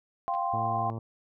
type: chord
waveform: sine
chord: F suspended second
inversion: none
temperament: equal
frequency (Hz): 698.5 / 784 / 1046.5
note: F5 / G5 / C6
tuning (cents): 0 / 0 / 0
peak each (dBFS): -31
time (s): 0.28-0.9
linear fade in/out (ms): 0
type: clicks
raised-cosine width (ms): 0.3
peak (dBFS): -35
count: 2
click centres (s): 0.339 / 0.35
type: harmonic tone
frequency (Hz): 113.2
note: A2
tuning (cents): +50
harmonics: 1 / 2 / 3 / 4 / 5 / 6 / 7 / 8 / 9 / 10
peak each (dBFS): -34 / -40 / -44 / -46 / -48 / -50 / -51 / -52 / -53 / -54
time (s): 0.53-0.99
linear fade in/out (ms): 5
effects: none